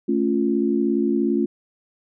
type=chord; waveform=sine; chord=A augmented; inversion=none; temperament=equal; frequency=220 / 277.2 / 349.2 Hz; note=A3 / C#4 / E#4; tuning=0 / 0 / 0 cents; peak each=-22 dBFS; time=0.08-1.46 s; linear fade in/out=10 ms; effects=none